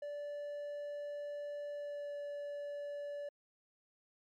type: tone with pitch glide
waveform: triangle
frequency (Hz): 582 to 577.6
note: D5 to D5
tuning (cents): -16 to -29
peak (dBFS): -38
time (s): 0.02-3.29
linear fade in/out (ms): 5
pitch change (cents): -13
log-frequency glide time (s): 1.71-2.15
effects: MP3 96 kbps